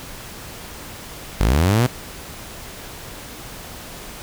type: linear sweep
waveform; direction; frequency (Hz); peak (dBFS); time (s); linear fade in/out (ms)
sawtooth; up; 43.65 to 129.6; -10; 1.4-1.87; 10
effects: pink hiss -36 dBFS RMS until 4.22 s